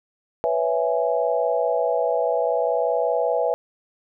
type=chord; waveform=sine; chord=C# minor seventh; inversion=third; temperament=equal; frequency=493.9 / 554.4 / 659.3 / 830.6 Hz; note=B4 / C#5 / E5 / G#5; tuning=0 / 0 / 0 / 0 cents; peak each=-23 / -26 / -23 / -27 dBFS; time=0.44-3.54 s; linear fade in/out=0 ms; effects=none